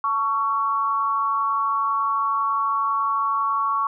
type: tone with amplitude modulation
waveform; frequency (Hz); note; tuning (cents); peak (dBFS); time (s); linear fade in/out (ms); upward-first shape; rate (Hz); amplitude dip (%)
sine; 1117; C#6; +13; -16; 0.04-3.87; 2; sine; 230; 70
effects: none